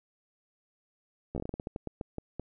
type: slowing click train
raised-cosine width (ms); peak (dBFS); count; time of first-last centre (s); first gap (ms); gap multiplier
2; -22; 15; 1.35-2.396; 13; 1.24
effects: none